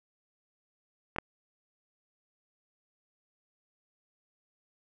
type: clicks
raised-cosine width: 0.5 ms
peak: -23 / -12 dBFS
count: 2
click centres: 1.162 / 1.185 s
effects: none